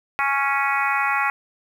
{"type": "harmonic tone", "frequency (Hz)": 277.2, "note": "C#4", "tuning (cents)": 0, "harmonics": [3, 4, 5, 6, 7, 8, 9], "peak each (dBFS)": [-25, -25, -25, -31, -26, -29, -28], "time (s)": [0.19, 1.3], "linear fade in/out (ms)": 0, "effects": ["8-bit"]}